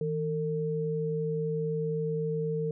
sine tone pair together, 160 / 451.9 Hz, D#3 / A4, +49 / +46 cents, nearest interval octave + tritone, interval 1797 cents, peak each -31 / -30 dBFS, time 0.01-2.71 s, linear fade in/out 2 ms, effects none

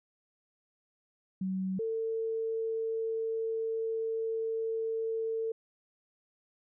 sine tone pair in turn, 188.7 / 448.8 Hz, F#3 / A4, +34 / +34 cents, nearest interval octave + minor third, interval 1500 cents, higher second, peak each -30 / -30 dBFS, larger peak neither, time 1.41-1.79 / 1.79-5.52 s, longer second, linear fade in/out 5 ms, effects none

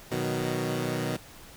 15% pulse chord, B major, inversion none, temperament equal, 123.47 / 155.56 / 185 Hz, B2 / D#3 / F#3, 0 / 0 / 0 cents, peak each -25 / -26 / -28 dBFS, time 0.11-1.17 s, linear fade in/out 10 ms, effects pink hiss -49 dBFS RMS until 1.56 s

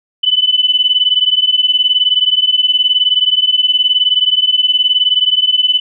sine beating tone pair, 2994 / 3013 Hz, F#7 / F#7, +20 / +31 cents, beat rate 19 Hz, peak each -12 dBFS, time 0.23-5.8 s, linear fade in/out 10 ms, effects none

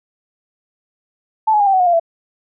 sine tone with pitch steps, 876 / 842.7 / 810.8 / 780 / 750.4 / 721.9 / 694.5 / 668.1 Hz, A5 / G#5 / G#5 / G5 / F#5 / F#5 / F5 / E5, -8 / +25 / -42 / -9 / +24 / -43 / -10 / +23 cents, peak -10 dBFS, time 1.47-1.998 s, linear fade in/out 10 ms, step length 66 ms, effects none

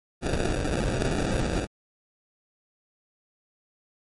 pink noise with sample-and-hold, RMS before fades -26 dBFS, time 0.21-1.67 s, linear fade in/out 50 ms, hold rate 1050 Hz, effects MP3 48 kbps

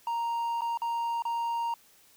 triangle tone with dropouts, 932.3 Hz, A#5, in tune, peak -26 dBFS, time 0.07-1.74 s, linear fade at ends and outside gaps 2 ms, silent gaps 0.609-0.618 / 0.774-0.818 / 1.222-1.252 s, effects white hiss -60 dBFS RMS until 2.16 s

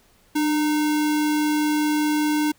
sine tone with sample-and-hold, 300 Hz, D4, 37 cents sharp, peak -18 dBFS, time 0.35-2.52 s, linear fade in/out 10 ms, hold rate 1225 Hz, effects pink hiss -58 dBFS RMS until 2.58 s

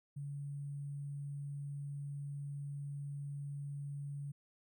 sine tone with sample-and-hold, 142.3 Hz, C#3, 46 cents sharp, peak -40 dBFS, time 0.16-4.32 s, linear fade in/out 10 ms, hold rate 8820 Hz, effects none

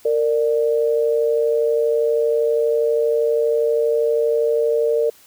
sine tone pair together, 460 / 592.5 Hz, A#4 / D5, -23 / +15 cents, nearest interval major third, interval 438 cents, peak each -16 / -21 dBFS, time 0.05-5.1 s, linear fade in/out 5 ms, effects white hiss -50 dBFS RMS until 5.26 s

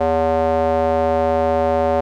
square tone with band-pass filter, 81.1 Hz, E2, 28 cents flat, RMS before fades -17 dBFS, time 0-2.01 s, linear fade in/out 10 ms, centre 630 Hz, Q 3.4, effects none

